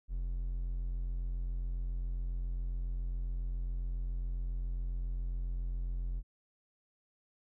triangle tone, 43.65 Hz, F1, in tune, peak -31 dBFS, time 0.08-6.23 s, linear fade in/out 50 ms, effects none

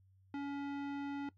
sine tone with tanh clipping, 282.3 Hz, C#4, 32 cents sharp, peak -40 dBFS, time 0.34-1.29 s, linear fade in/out 2 ms, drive 18 dB, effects noise-tail reverb RT60 0.1 s tail -19 dB re dry + added 95 Hz sine -64 dBFS peak until 1.37 s

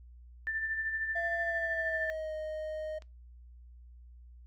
sine tone with tremolo, 1775 Hz, A6, 15 cents sharp, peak -30 dBFS, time 0.47-2.1 s, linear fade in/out 0 ms, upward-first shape sine, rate 13 Hz, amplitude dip 50%
triangle tone with pitch glide, 677 to 620.8 Hz, E5 to D#5, +46 to -4 cents, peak -33 dBFS, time 1.15-2.99 s, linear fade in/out 10 ms, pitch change -150 cents, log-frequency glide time 1.42-2.34 s
click, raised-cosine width 0.2 ms, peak -35 dBFS, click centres 3.022 s
effects noise-tail reverb RT60 0.2 s tail -21 dB re dry + added 60 Hz sine -50 dBFS peak until 4.46 s

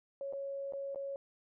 sine tone with dropouts, 553 Hz, C#5, 4 cents flat, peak -37 dBFS, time 0.21-1.16 s, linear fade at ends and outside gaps 1 ms, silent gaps 0.326-0.334 / 0.724-0.735 / 0.947-0.958 s, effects none

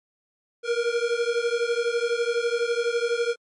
square beating tone pair, 466.2 / 478.2 Hz, A#4 / A#4, 0 / +44 cents, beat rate 12 Hz, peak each -26 dBFS, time 0.63-3.36 s, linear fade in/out 50 ms, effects low-pass 6000 Hz 12 dB/octave + MP3 48 kbps

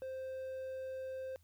triangle tone, 523.3 Hz, C5, in tune, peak -38 dBFS, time 0.02-1.36 s, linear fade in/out 0 ms, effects added 84 Hz sine -64 dBFS peak until 1.43 s + white hiss -75 dBFS RMS until 1.43 s

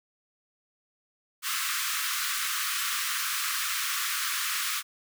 pink high-pass noise, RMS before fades -30 dBFS, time 1.42-4.83 s, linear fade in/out 50 ms, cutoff 1100 Hz, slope 96 dB/octave, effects none

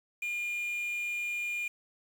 triangle tone with quantisation, 2418 Hz, D7, 50 cents sharp, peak -30 dBFS, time 0.22-1.68 s, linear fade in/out 5 ms, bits 8, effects none

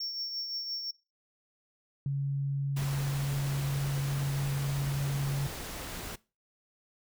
triangle tone with tremolo, 5470 Hz, F8, 37 cents flat, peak -31 dBFS, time 0-0.91 s, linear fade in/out 5 ms, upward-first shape triangle, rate 5.8 Hz, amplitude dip 50%
sine tone, 139.2 Hz, C#3, 8 cents sharp, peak -28 dBFS, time 2.06-5.47 s, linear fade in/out 2 ms
pink noise, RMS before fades -40 dBFS, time 2.76-6.16 s, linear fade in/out 10 ms
effects noise-tail reverb RT60 0.3 s tail -21 dB re dry

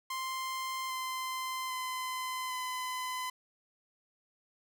sawtooth tone with pitch steps, 1046.5 / 1035.7 / 1025 / 1014.4 Hz, C6 / C6 / C6 / B5, 0 / -18 / -36 / +46 cents, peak -31 dBFS, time 0.1-3.3 s, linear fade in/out 5 ms, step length 800 ms, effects none

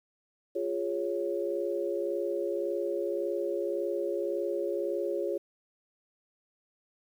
sine chord, Db major, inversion first, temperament equal with one note detuned, 349.2 / 411 / 554.4 Hz, F4 / Ab4 / Db5, 0 / -18 / 0 cents, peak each -33 dBFS, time 0.55-5.38 s, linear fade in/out 10 ms, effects 10-bit

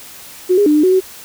sine tone with pitch steps, 365.9 / 409.1 / 299.6 / 301.9 / 371 / 375.7 Hz, F#4 / G#4 / D4 / D4 / F#4 / F#4, -19 / -26 / +35 / +48 / +5 / +26 cents, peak -8 dBFS, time 0.49-1.006 s, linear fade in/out 20 ms, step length 86 ms, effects white hiss -36 dBFS RMS until 1.24 s

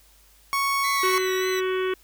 30% pulse tone, 1108.7 Hz, C#6, in tune, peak -19 dBFS, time 0.53-1.18 s, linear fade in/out 0 ms
20% pulse tone with vibrato, 1975.5 Hz, B6, in tune, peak -25 dBFS, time 0.83-1.61 s, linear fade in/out 20 ms, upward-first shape sine, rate 3.4 Hz, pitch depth 39 cents each way
harmonic tone, 373.4 Hz, F#4, 16 cents sharp, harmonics 1 / 3 / 4 / 5 / 6 / 7 / 8 / 9, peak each -23 / -33 / -35 / -37 / -39 / -40 / -41 / -42 dBFS, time 1.03-1.94 s, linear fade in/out 5 ms
effects added 50 Hz sine -57 dBFS peak until 2.03 s + white hiss -57 dBFS RMS until 2.03 s

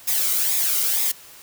blue noise with flanger, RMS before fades -21 dBFS, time 0.07-1.12 s, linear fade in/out 10 ms, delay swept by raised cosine 0.67 to 1.18 ms, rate 2.1 Hz, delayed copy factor -0.6, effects white hiss -45 dBFS RMS until 1.42 s

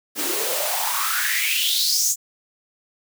white noise with high-pass filter sweep, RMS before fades -22 dBFS, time 0.15-2.16 s, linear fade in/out 50 ms, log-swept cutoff 280 to 7200 Hz, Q 6.1, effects none

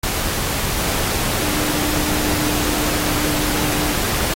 sine tone in noise, 300 Hz, D4, 37 cents sharp, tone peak -24 dBFS, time 1.42-3.93 s, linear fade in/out 5 ms, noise pink, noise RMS -21 dBFS, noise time 0.03-4.34 s, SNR -6 dB, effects AAC 48 kbps

